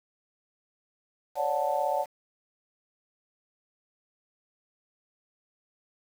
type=chord; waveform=sine; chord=D major seventh; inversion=third; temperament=just; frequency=550.6 / 587.3 / 734.2 / 881 Hz; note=C#5 / D5 / F#5 / A5; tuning=-12 / 0 / -14 / +2 cents; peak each=-32 / -30 / -30 / -30 dBFS; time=1.35-2.06 s; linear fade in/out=50 ms; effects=8-bit